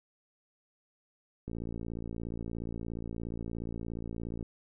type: click train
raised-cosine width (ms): 3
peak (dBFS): -26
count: 169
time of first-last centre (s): 1.48-4.427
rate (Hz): 57
effects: none